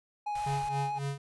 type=tone with vibrato; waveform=triangle; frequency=830.6 Hz; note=G#5; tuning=in tune; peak=-29 dBFS; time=0.26-0.99 s; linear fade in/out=10 ms; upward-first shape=triangle; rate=7.8 Hz; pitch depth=14 cents each way
type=band-stop noise; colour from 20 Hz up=pink; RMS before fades=-46 dBFS; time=0.35-0.69 s; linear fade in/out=5 ms; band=150 to 560 Hz; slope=48 dB/octave
type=tone with tremolo; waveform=square; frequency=139.7 Hz; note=C#3; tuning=14 cents sharp; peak=-31 dBFS; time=0.46-1.18 s; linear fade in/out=5 ms; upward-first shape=sine; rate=3.7 Hz; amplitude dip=90%
effects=resampled to 24000 Hz